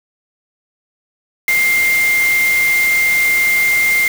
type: tone in noise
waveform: sine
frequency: 2100 Hz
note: C7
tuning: 6 cents sharp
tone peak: -11 dBFS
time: 1.48-4.08 s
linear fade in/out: 2 ms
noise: white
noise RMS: -23 dBFS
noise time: 1.48-4.08 s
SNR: +9 dB
effects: none